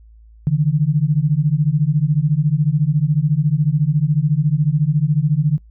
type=beating tone pair; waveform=sine; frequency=142.8 / 156.8 Hz; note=D3 / D#3; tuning=-48 / +14 cents; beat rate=14 Hz; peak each=-16 dBFS; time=0.47-5.58 s; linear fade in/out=0 ms; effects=noise-tail reverb RT60 0.1 s tail -23 dB re dry + added 55 Hz sine -42 dBFS peak until 5.7 s